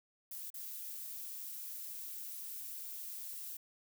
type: noise with dropouts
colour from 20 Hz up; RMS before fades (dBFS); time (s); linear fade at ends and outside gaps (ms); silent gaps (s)
violet; -45; 0.31-3.57; 5; 0.503-0.541
effects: none